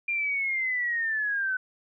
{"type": "linear sweep", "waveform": "sine", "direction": "down", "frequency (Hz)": [2400, 1500], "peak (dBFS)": -25, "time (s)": [0.08, 1.57], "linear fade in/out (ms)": 5, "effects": []}